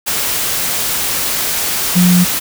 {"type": "tone in noise", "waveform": "sine", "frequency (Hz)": 178.6, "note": "F3", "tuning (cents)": 39, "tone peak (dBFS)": -7, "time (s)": [1.95, 2.25], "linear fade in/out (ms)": 20, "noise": "white", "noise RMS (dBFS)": -17, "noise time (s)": [0.06, 2.4], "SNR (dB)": 7, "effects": []}